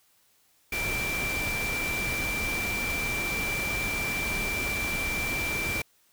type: tone in noise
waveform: sine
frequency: 2349 Hz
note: D7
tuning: in tune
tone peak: -29 dBFS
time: 0.72-5.82 s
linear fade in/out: 5 ms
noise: pink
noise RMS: -33 dBFS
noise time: 0.72-5.82 s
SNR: +1 dB
effects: white hiss -65 dBFS RMS until 6.12 s